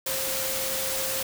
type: tone in noise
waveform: sine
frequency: 530 Hz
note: C5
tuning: 22 cents sharp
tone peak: -34 dBFS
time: 0.06-1.23 s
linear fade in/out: 5 ms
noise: white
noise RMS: -29 dBFS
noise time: 0.06-1.23 s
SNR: -8 dB
effects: none